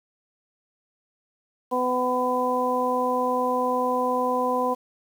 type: harmonic tone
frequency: 251.1 Hz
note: B3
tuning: 29 cents sharp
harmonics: 1 / 2 / 3 / 4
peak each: -29 / -25 / -29 / -25 dBFS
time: 1.71-4.75 s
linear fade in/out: 20 ms
effects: 8-bit